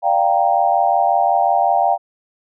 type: chord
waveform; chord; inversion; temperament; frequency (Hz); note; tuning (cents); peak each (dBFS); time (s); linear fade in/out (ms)
sine; G minor seventh; second; equal; 587.3 / 698.5 / 784 / 932.3; D5 / F5 / G5 / Bb5; 0 / 0 / 0 / 0; -22 / -16 / -16 / -22; 0.02-1.98; 50
effects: none